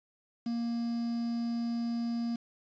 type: tone with quantisation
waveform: triangle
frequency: 234.2 Hz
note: A#3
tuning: 8 cents sharp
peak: -28 dBFS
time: 0.46-2.36 s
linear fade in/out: 5 ms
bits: 8
effects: resampled to 16000 Hz